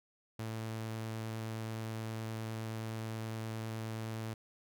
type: tone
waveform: sawtooth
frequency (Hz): 111.3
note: A2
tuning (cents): +20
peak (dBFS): -34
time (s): 0.39-4.34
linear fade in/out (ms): 5
effects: none